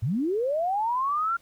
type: linear sweep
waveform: sine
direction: up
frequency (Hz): 93 to 1400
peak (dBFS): -23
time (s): 0.02-1.37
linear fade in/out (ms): 10
effects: pink hiss -60 dBFS RMS until 1.41 s